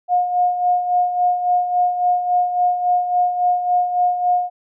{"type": "tone with tremolo", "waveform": "sine", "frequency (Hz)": 717, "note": "F5", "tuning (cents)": 45, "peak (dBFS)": -12, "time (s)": [0.08, 4.5], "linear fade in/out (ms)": 50, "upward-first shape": "sine", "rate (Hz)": 3.6, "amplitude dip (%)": 60, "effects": []}